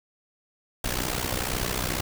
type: noise with amplitude modulation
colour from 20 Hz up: pink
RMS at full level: -25 dBFS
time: 0.84-2.01 s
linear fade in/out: 5 ms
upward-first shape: sine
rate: 62.2 Hz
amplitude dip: 80%
effects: none